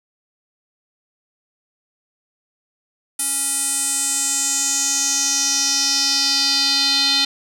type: tone with band-pass filter sweep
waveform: square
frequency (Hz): 277.2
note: C#4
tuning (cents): 0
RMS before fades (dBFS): -19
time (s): 3.19-7.25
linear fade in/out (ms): 5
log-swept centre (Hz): 9700 to 4000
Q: 4.8
effects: none